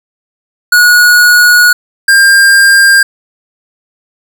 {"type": "tone pair in turn", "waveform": "square", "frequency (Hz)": [1455, 1600.5], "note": ["F#6", "G6"], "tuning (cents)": [-29, 36], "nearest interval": "major second", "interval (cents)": 165, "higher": "second", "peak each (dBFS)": -3, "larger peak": "neither", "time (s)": [[0.72, 1.73], [2.08, 3.03]], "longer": "first", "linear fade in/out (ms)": 5, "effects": []}